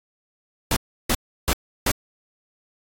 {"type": "noise bursts", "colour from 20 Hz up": "pink", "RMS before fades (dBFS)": -20, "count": 4, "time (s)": [0.71, 1.916], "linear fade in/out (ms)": 2, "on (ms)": 54, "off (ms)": 330, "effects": ["AAC 64 kbps"]}